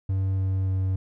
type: tone with pitch steps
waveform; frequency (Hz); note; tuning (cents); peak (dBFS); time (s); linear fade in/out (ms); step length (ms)
triangle; 95.8 / 95.19 / 94.59; G2 / F#2 / F#2; -39 / +50 / +39; -20; 0.09-0.96; 5; 290
effects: none